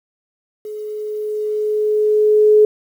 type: tone with level ramp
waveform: sine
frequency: 425 Hz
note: G#4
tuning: 40 cents sharp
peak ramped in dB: -26 to -6 dBFS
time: 0.65-2.65 s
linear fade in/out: 2 ms
effects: 8-bit